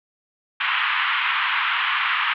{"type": "band-pass noise", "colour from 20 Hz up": "pink", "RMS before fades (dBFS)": -22, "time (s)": [0.6, 2.34], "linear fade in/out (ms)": 10, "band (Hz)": [1000, 3200], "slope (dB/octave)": 48, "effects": []}